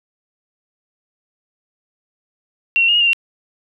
sine tone with pitch steps, 2740 / 2723 / 2844 / 2876 / 2794 / 2744 Hz, F7 / F7 / F7 / F#7 / F7 / F7, -34 / -44 / +31 / -50 / 0 / -31 cents, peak -11 dBFS, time 2.76-3.132 s, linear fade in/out 0 ms, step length 62 ms, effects none

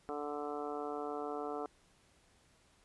harmonic tone, 146.83 Hz, D3, in tune, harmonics 2 / 3 / 4 / 5 / 6 / 7 / 8 / 9, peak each -45 / -41 / -48 / -43 / -53 / -50 / -50 / -48 dBFS, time 0.09-1.66 s, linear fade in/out 0 ms, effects pink hiss -68 dBFS RMS until 2.84 s + resampled to 24000 Hz

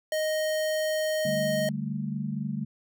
square tone, 622.3 Hz, D#5, in tune, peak -26 dBFS, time 0.12-1.69 s, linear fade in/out 2 ms
sine chord, D suspended fourth, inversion none, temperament equal, 146.83 / 196 / 220 Hz, D3 / G3 / A3, 0 / 0 / 0 cents, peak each -33 dBFS, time 1.25-2.65 s, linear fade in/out 5 ms
effects none

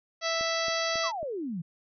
harmonic tone, 659.3 Hz, E5, in tune, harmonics 1 / 2 / 3 / 4 / 5 / 6 / 7 / 8 / 9, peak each -31 / -34 / -34 / -39 / -38 / -38 / -36 / -40 / -39 dBFS, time 0.21-1.12 s, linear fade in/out 50 ms
click train, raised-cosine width 2 ms, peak -30 dBFS, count 4, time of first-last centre 0.41-1.23 s, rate 3.66 Hz
sine exponential sweep, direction down, 1236 to 155.56 Hz, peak -31 dBFS, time 1.03-1.62 s, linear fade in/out 10 ms
effects none

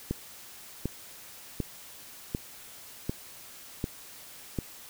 click train, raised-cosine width 3 ms, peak -16 dBFS, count 7, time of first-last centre 0.11-4.588 s, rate 1.34 Hz, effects white hiss -48 dBFS RMS until 4.89 s

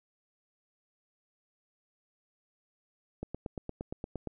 click train, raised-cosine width 2 ms, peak -23 dBFS, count 10, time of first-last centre 3.23-4.273 s, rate 8.63 Hz, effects none

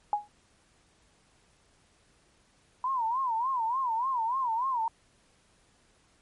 sine tone with exponential decay, 830.6 Hz, G#5, in tune, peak -20 dBFS, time 0.13-0.28 s, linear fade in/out 1 ms, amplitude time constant 32 ms
sine tone with vibrato, 978 Hz, B5, 17 cents flat, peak -26 dBFS, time 2.84-4.88 s, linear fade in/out 2 ms, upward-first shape sine, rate 3.4 Hz, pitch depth 170 cents each way
effects pink hiss -65 dBFS RMS until 6.21 s + MP3 48 kbps

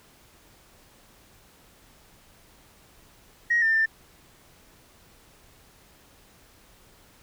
sine tone with pitch steps, 1886 / 1796 / 1786 Hz, A#6 / A6 / A6, +20 / +35 / +25 cents, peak -18 dBFS, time 3.5-3.86 s, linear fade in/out 10 ms, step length 120 ms, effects tanh soft clip ceiling -14 dBFS + pink hiss -56 dBFS RMS until 7.22 s

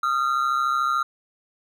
triangle ring-modulated tone, 1300 Hz, E6, 24 cents flat, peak -15 dBFS, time 0.03-1.03 s, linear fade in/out 5 ms, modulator 66.8 Hz, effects none

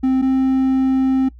triangle tone pair in turn, 261.6 / 263.6 Hz, C4 / C4, 0 / +13 cents, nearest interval unison, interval 13 cents, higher second, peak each -11 dBFS, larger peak neither, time 0.03-0.22 / 0.22-1.29 s, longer second, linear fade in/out 10 ms, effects noise-tail reverb RT60 0.1 s tail -21 dB re dry + added 60 Hz sine -38 dBFS peak until 1.39 s

